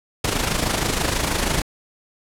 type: noise with amplitude modulation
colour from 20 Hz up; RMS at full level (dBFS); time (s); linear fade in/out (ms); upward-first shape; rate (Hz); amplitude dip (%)
pink; -19; 0.24-1.62; 5; sine; 26.2; 60
effects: low-pass 11000 Hz 12 dB/octave